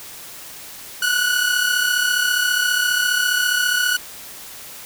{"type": "tone pair together", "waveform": "sawtooth", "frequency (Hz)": [1454, 1488.8], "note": ["F#6", "F#6"], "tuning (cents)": [-31, 10], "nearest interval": "unison", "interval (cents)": 41, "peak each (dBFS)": -16, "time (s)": [1.02, 3.97], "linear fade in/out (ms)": 5, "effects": ["white hiss -37 dBFS RMS until 4.85 s"]}